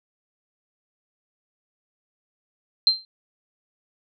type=tone with exponential decay; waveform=sine; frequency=4138 Hz; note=C8; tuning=20 cents flat; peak=-10 dBFS; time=2.87-3.05 s; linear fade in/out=1 ms; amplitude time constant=37 ms; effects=none